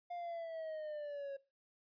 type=linear sweep; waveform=triangle; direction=down; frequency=707 to 547 Hz; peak=-39 dBFS; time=0.1-1.37 s; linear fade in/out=10 ms; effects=noise-tail reverb RT60 0.3 s tail -19 dB re dry + resampled to 11025 Hz